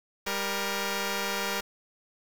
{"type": "tone pair together", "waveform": "5% pulse", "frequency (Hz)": [197.95, 470.8], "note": ["G3", "A#4"], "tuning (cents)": [17, 17], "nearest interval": "octave + minor third", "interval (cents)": 1500, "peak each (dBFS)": [-21, -20], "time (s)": [0.26, 1.61], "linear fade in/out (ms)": 10, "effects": ["7-bit"]}